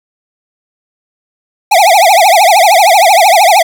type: tone with vibrato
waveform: square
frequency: 748 Hz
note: F#5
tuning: 19 cents sharp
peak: -4 dBFS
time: 1.71-3.63 s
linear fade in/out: 10 ms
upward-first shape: triangle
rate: 13 Hz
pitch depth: 280 cents each way
effects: none